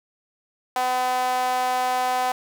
sawtooth tone with high-pass filter, 253 Hz, B3, 42 cents sharp, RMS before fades -23 dBFS, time 0.76-2.32 s, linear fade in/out 2 ms, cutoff 780 Hz, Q 4, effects none

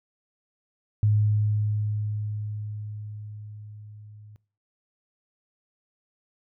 sine tone with level ramp, 105.5 Hz, G#2, 28 cents sharp, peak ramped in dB -17 to -45 dBFS, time 1.03-4.36 s, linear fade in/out 0 ms, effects noise-tail reverb RT60 0.4 s tail -21 dB re dry

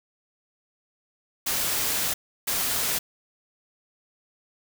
white noise bursts at uneven times, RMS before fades -26 dBFS, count 2, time 1.46-2.14 / 2.47-2.99 s, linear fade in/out 10 ms, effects none

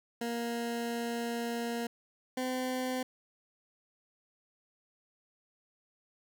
20% pulse tone pair in turn, 234.8 / 255.8 Hz, A#3 / C4, +13 / -39 cents, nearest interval minor second, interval 148 cents, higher second, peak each -28 / -27 dBFS, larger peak second, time 0.21-1.87 / 2.37-3.03 s, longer first, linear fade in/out 5 ms, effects none

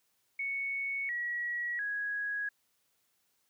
sine tone with pitch steps, 2217 / 1918.9 / 1660.9 Hz, C#7 / A#6 / G#6, 0 / +50 / 0 cents, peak -32 dBFS, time 0.39-2.49 s, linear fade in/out 5 ms, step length 700 ms, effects white hiss -75 dBFS RMS until 3.49 s + high-pass 60 Hz 12 dB/octave

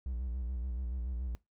triangle tone with vibrato, 61.74 Hz, B1, in tune, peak -32 dBFS, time 0.06-1.35 s, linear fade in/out 0 ms, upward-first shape square, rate 7 Hz, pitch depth 80 cents each way, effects noise-tail reverb RT60 0.2 s tail -21 dB re dry

